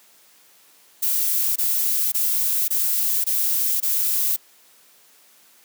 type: noise bursts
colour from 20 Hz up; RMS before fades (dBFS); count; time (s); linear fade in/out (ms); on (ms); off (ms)
violet; -21; 6; 1.02-4.365; 10; 540; 21
effects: white hiss -54 dBFS RMS until 5.64 s + high-pass 200 Hz 12 dB/octave